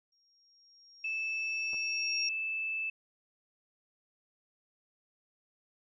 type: tone with exponential growth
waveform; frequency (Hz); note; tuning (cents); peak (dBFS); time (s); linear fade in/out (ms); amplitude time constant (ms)
sine; 5580; F8; -2; -30; 0.12-2.29; 5; 470
type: tone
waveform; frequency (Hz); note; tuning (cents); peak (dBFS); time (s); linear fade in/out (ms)
sine; 2630; E7; -5; -32; 1.04-2.9; 5
type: clicks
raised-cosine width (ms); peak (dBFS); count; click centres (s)
1; -37; 2; 1.733 / 1.744
effects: none